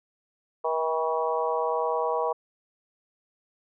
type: harmonic tone with a mistuned harmonic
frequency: 160.1 Hz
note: D#3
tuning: 50 cents sharp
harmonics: 3 / 4 / 5 / 6 / 7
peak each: -28 / -30 / -32 / -30 / -33 dBFS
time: 0.64-2.33 s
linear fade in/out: 10 ms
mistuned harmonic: 6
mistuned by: +17 cents
effects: none